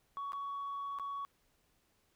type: tone with dropouts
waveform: sine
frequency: 1121 Hz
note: C#6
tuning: 19 cents sharp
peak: -36 dBFS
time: 0.17-1.25 s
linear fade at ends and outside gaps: 0 ms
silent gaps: 0.321-0.332 / 0.987-0.997 s
effects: tanh soft clip ceiling -35 dBFS + pink hiss -74 dBFS RMS until 2.15 s